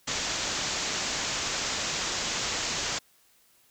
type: low-pass noise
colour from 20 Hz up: white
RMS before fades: -31 dBFS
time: 0.07-2.99 s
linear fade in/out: 10 ms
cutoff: 7400 Hz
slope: 96 dB/octave
effects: white hiss -63 dBFS RMS until 3.7 s